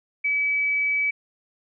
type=tone; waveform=sine; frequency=2289 Hz; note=D7; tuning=45 cents flat; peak=-20 dBFS; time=0.24-1.11 s; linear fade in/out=10 ms; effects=none